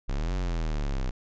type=exponential two-way sweep; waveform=square; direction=up then down; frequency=30.87 to 47.09 to 30.87 Hz; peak=-27 dBFS; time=0.08-1.11 s; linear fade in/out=10 ms; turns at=0.34 s; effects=resampled to 16000 Hz